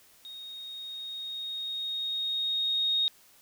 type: tone with level ramp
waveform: sine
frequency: 3729 Hz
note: A#7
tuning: in tune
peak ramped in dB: -41 to -23 dBFS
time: 0.25-3.08 s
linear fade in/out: 0 ms
effects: white hiss -59 dBFS RMS until 3.41 s